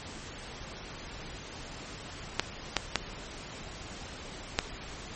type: clicks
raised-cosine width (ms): 0.2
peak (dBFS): -6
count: 4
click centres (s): 2.396 / 2.767 / 2.957 / 4.589
effects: pink hiss -43 dBFS RMS until 5.15 s + MP3 32 kbps